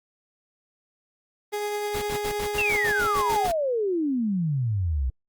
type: tone with tremolo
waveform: 30% pulse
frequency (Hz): 415.3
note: G#4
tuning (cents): 0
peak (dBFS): -23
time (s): 1.52-3.48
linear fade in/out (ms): 20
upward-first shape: triangle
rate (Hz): 9.7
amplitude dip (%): 25
type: noise bursts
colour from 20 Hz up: pink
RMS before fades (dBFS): -33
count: 11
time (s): 1.94-3.522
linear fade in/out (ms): 10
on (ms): 82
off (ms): 68
type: exponential sweep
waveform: sine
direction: down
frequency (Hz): 2794 to 60.5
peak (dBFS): -22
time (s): 2.58-5.1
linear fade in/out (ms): 5
effects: Opus 32 kbps